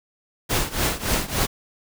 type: noise with tremolo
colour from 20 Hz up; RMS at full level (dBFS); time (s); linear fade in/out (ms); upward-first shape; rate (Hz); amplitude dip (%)
pink; -20; 0.49-1.47; 20; triangle; 3.5; 90
effects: none